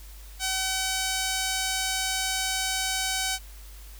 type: tone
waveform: 5% pulse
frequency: 760 Hz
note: F#5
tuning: 46 cents sharp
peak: -14 dBFS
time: 0.39-3.39 s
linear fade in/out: 50 ms
effects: added 50 Hz sine -42 dBFS peak until 3.99 s + white hiss -51 dBFS RMS until 3.99 s